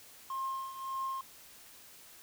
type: tone with tremolo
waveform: triangle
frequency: 1065 Hz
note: C6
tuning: 30 cents sharp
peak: -29 dBFS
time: 0.3-1.21 s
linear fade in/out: 2 ms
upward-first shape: triangle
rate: 1.7 Hz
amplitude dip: 80%
effects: tanh soft clip ceiling -30 dBFS + white hiss -55 dBFS RMS until 2.22 s